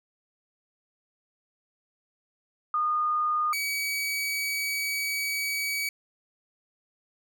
sine / sawtooth tone pair in turn, 1224 / 2272 Hz, D#6 / C#7, -29 / +42 cents, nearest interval major seventh, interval 1071 cents, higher second, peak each -23 / -24 dBFS, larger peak first, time 2.74-3.53 / 3.53-5.89 s, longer second, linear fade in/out 2 ms, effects none

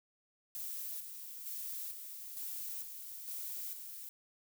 violet noise with tremolo, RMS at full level -42 dBFS, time 0.55-4.09 s, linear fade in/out 0 ms, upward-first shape square, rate 1.1 Hz, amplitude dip 45%, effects none

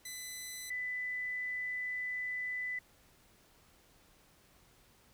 10% pulse / sine tone pair in turn, 2005 / 1996.6 Hz, B6 / B6, +26 / +18 cents, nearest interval unison, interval 8 cents, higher first, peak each -33 / -35 dBFS, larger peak first, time 0.05-0.7 / 0.7-2.79 s, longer second, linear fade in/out 5 ms, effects pink hiss -65 dBFS RMS until 5.13 s

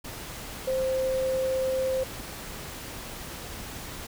sine tone in noise, 523.3 Hz, C5, in tune, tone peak -24 dBFS, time 0.67-2.04 s, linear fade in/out 10 ms, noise pink, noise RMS -39 dBFS, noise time 0.04-4.07 s, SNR +12 dB, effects none

